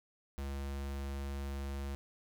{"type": "tone", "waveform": "square", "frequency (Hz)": 69.3, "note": "C#2", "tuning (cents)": 0, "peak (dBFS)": -38, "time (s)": [0.38, 1.95], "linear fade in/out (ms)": 0, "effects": []}